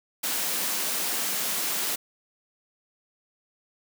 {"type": "high-pass noise", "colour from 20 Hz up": "white", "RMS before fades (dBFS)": -28, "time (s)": [0.23, 1.96], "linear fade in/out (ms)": 10, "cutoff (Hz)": 160, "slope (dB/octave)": 96, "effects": []}